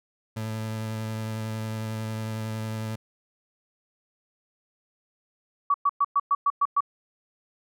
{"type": "tone with vibrato", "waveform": "30% pulse", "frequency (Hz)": 110, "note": "A2", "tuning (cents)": 0, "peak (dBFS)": -27, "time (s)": [0.36, 2.96], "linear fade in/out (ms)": 10, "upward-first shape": "triangle", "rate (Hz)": 11, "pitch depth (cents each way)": 17}
{"type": "tone bursts", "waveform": "sine", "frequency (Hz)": 1137, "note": "C#6", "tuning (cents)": 44, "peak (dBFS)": -18, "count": 8, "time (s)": [5.7, 6.806], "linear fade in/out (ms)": 5, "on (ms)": 42, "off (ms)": 110}
{"effects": []}